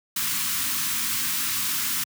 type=band-stop noise; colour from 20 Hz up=white; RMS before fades=-26 dBFS; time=0.16-2.04 s; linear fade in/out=5 ms; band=300 to 1000 Hz; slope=48 dB/octave; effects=high-pass 100 Hz 12 dB/octave